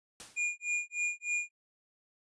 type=noise with exponential decay; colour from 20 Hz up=white; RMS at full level=-43 dBFS; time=0.2-0.54 s; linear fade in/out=0 ms; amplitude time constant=72 ms
type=tone with tremolo; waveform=square; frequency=2427 Hz; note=D#7; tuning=44 cents flat; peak=-29 dBFS; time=0.36-1.51 s; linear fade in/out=20 ms; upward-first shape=sine; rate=3.3 Hz; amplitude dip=100%
effects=resampled to 22050 Hz